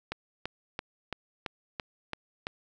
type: click train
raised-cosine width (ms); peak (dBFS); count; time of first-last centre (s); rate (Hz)
0.3; -17; 8; 0.12-2.469; 2.98
effects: none